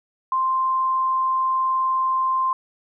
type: tone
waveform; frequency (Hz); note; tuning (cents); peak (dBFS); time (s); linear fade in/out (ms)
sine; 1046.5; C6; 0; -18; 0.32-2.53; 2
effects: none